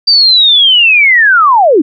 sine linear sweep, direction down, 4699 to 261.6 Hz, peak -3 dBFS, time 0.07-1.82 s, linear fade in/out 10 ms, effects none

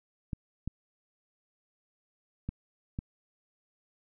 clicks, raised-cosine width 5 ms, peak -21 dBFS, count 4, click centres 0.332 / 0.676 / 2.49 / 2.989 s, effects none

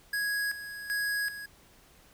square tone with tremolo, 1661.2 Hz, G#6, in tune, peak -29 dBFS, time 0.13-1.46 s, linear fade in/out 5 ms, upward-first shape square, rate 1.3 Hz, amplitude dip 70%, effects pink hiss -59 dBFS RMS until 2.13 s

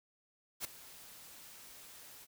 white noise with ADSR envelope, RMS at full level -37 dBFS, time 0.6-2.27 s, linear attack 47 ms, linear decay 6 ms, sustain -17 dB, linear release 40 ms, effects none

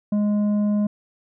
triangle tone with tanh clipping, 207.7 Hz, G#3, in tune, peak -19 dBFS, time 0.12-0.87 s, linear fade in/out 5 ms, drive 11 dB, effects none

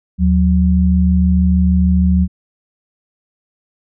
sine tone pair together, 76.5 / 183 Hz, D#2 / F#3, -29 / -19 cents, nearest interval octave + minor third, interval 1510 cents, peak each -12 dBFS, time 0.18-2.28 s, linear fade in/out 50 ms, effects none

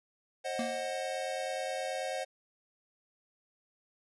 square chord, C diminished, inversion none, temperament equal with one note detuned, 533 / 622.3 / 740 Hz, C5 / Eb5 / Gb5, +32 / 0 / 0 cents, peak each -38 / -40 / -39 dBFS, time 0.44-2.25 s, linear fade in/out 20 ms
square tone with exponential decay, 233.5 Hz, A#3, 3 cents sharp, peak -32 dBFS, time 0.59-0.94 s, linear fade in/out 2 ms, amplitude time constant 76 ms
effects resampled to 24000 Hz

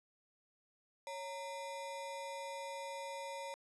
square ring-modulated tone, 740 Hz, F#5, in tune, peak -40 dBFS, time 1.07-3.54 s, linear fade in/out 0 ms, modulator 187 Hz, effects resampled to 24000 Hz

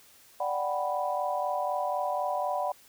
sine chord, G major seventh, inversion second, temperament equal, 587.3 / 740 / 784 / 987.8 Hz, D5 / F#5 / G5 / B5, 0 / 0 / 0 / 0 cents, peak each -32 / -31 / -37 / -33 dBFS, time 0.4-2.72 s, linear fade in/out 5 ms, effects white hiss -57 dBFS RMS until 2.88 s

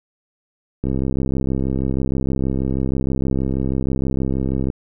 click train, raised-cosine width 3 ms, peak -9 dBFS, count 257, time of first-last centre 0.84-4.701 s, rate 66.3 Hz, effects none

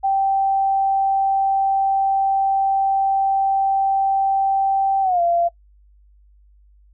sine tone with pitch glide, 780 to 686.9 Hz, G5 to F5, -9 to -29 cents, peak -15 dBFS, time 0.03-5.49 s, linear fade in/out 20 ms, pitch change -220 cents, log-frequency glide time 5.02-5.21 s, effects noise-tail reverb RT60 0.1 s tail -20 dB re dry + added 50 Hz sine -49 dBFS peak until 6.93 s

